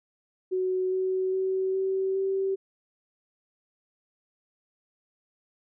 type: tone with pitch steps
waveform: sine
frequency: 371.4 / 375.1 / 378.8 / 382.5 / 386.3 Hz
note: F#4 / F#4 / F#4 / G4 / G4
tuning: +7 / +24 / +41 / -42 / -25 cents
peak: -24 dBFS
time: 0.51-2.56 s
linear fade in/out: 20 ms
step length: 410 ms
effects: none